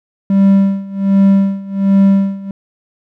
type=tone with tremolo; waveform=triangle; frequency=196 Hz; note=G3; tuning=in tune; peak=-3 dBFS; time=0.3-2.51 s; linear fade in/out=2 ms; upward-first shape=sine; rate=1.3 Hz; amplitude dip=90%; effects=none